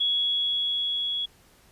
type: tone with level ramp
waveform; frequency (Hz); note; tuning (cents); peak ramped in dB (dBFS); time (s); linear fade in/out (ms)
sine; 3352; G#7; +15; -21 to -26; 0-1.26; 10
effects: pink hiss -58 dBFS RMS until 1.71 s + resampled to 32000 Hz

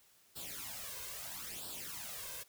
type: noise with flanger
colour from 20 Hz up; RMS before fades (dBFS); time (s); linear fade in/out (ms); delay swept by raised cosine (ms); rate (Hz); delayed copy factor
white; -45; 0.35-2.44; 20; 0.23 to 1.93; 0.76; +0.75
effects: white hiss -67 dBFS RMS until 2.48 s

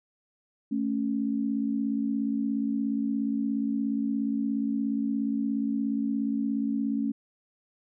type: tone pair together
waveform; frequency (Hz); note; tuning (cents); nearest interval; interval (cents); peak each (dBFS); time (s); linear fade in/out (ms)
sine; 220 / 277; A3 / C#4; 0 / -1; major third; 399; -28; 0.71-7.12; 10
effects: none

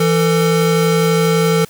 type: tone pair together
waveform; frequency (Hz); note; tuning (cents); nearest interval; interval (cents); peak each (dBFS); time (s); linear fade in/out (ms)
square; 166.5 / 447.6; E3 / A4; +18 / +30; octave + perfect fourth; 1712; -15; 0-1.65; 5
effects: white hiss -44 dBFS RMS until 1.69 s

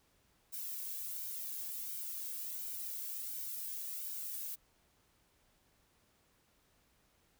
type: noise with flanger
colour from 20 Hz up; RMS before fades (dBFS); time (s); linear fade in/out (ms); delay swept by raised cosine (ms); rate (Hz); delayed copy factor
violet; -42; 0.52-4.56; 20; 1.3 to 1.85; 1.4; +0.65
effects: pink hiss -72 dBFS RMS until 7.39 s

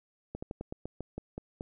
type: slowing click train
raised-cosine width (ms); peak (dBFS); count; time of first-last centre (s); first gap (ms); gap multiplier
2; -24; 10; 0.35-1.609; 75; 1.15
effects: none

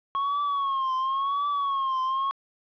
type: tone with vibrato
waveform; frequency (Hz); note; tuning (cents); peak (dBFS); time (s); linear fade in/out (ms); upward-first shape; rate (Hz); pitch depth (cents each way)
triangle; 1096; C#6; -20; -22; 0.15-2.31; 0; triangle; 0.94; 100
effects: resampled to 11025 Hz + 10-bit

